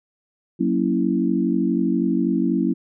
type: chord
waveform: sine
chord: F# dominant seventh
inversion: none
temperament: equal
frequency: 185 / 233.1 / 277.2 / 329.6 Hz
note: F#3 / A#3 / C#4 / E4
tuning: 0 / 0 / 0 / 0 cents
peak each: -23 dBFS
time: 0.59-2.74 s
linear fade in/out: 20 ms
effects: none